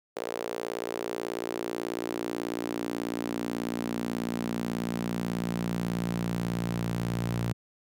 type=tone with high-pass filter sweep; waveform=sawtooth; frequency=58.27 Hz; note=A#1; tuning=in tune; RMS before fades=-32 dBFS; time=0.16-7.53 s; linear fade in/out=10 ms; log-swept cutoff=470 to 130 Hz; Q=2.8; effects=none

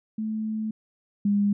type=tone pair in turn; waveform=sine; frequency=217.7 / 203.2 Hz; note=A3 / G#3; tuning=-18 / -38 cents; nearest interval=minor second; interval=120 cents; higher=first; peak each=-26 / -19 dBFS; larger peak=second; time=0.18-0.71 / 1.25-1.53 s; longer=first; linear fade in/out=5 ms; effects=none

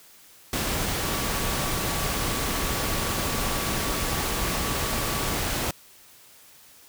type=tone in noise; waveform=sine; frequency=1142 Hz; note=D6; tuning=49 cents flat; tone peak=-37 dBFS; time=1.04-5.34 s; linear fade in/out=2 ms; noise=pink; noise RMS=-27 dBFS; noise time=0.53-5.71 s; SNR=-13 dB; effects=white hiss -52 dBFS RMS until 6.88 s

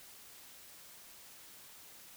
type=silence; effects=white hiss -55 dBFS RMS until 2.16 s

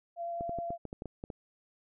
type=tone with vibrato; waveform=sine; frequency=684 Hz; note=F5; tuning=36 cents flat; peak=-34 dBFS; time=0.16-0.78 s; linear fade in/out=50 ms; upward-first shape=sine; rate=9.5 Hz; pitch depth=8 cents each way
type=clicks; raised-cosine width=2 ms; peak=-26 dBFS; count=10; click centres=0.409 / 0.494 / 0.587 / 0.705 / 0.853 / 0.929 / 1.021 / 1.057 / 1.239 / 1.302 s
effects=none

